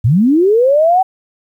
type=linear sweep; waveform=sine; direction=up; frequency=97.8 to 772 Hz; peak=-7 dBFS; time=0.04-1.03 s; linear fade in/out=10 ms; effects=8-bit

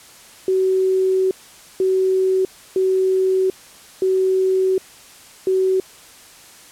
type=tone bursts at uneven times; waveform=sine; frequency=377.3 Hz; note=F#4; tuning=34 cents sharp; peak=-14 dBFS; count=5; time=0.48-1.31 / 1.8-2.45 / 2.76-3.5 / 4.02-4.78 / 5.47-5.8 s; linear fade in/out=2 ms; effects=white hiss -44 dBFS RMS until 6.71 s + low-pass 11000 Hz 12 dB/octave

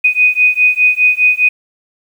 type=beating tone pair; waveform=sine; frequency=2489 / 2493.9 Hz; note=D#7 / D#7; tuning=0 / +3 cents; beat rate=4.9 Hz; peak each=-11 dBFS; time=0.04-1.49 s; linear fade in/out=10 ms; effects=7-bit

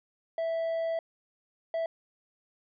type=tone bursts at uneven times; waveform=triangle; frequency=658 Hz; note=E5; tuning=3 cents flat; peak=-26 dBFS; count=2; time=0.38-0.99 / 1.74-1.86 s; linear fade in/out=2 ms; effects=resampled to 11025 Hz

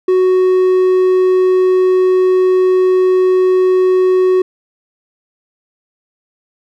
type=tone; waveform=triangle; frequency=370.4 Hz; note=F#4; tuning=2 cents sharp; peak=-6 dBFS; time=0.08-4.42 s; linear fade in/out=5 ms; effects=none

